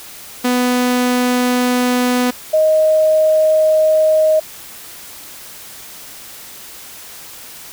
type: tone pair in turn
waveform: sawtooth / sine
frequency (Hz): 248.2 / 625.4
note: B3 / D#5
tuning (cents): +9 / +9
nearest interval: octave + major third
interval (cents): 1600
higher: second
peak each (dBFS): -9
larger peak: neither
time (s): 0.44-2.31 / 2.53-4.4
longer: neither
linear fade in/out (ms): 10
effects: white hiss -35 dBFS RMS until 7.72 s